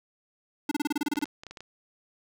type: tone bursts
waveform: square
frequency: 294 Hz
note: D4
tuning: 2 cents sharp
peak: -25 dBFS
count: 11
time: 0.69-1.244 s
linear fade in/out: 5 ms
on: 24 ms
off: 29 ms
type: clicks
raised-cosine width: 0.2 ms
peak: -25 dBFS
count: 9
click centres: 1.062 / 1.158 / 1.215 / 1.256 / 1.435 / 1.467 / 1.51 / 1.572 / 1.606 s
effects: none